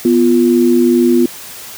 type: tone pair together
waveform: sine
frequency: 245.8 / 348 Hz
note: B3 / F4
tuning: -8 / -6 cents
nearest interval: tritone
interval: 602 cents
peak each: -10 dBFS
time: 0.05-1.26 s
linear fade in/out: 2 ms
effects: white hiss -31 dBFS RMS until 1.77 s + high-pass 60 Hz 12 dB/octave